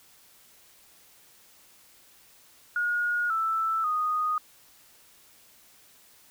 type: tone with pitch steps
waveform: sine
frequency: 1438 / 1322 / 1240 Hz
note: F#6 / E6 / D#6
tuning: -50 / +5 / -6 cents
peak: -24 dBFS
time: 2.76-4.38 s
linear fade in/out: 2 ms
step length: 540 ms
effects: white hiss -57 dBFS RMS until 6.3 s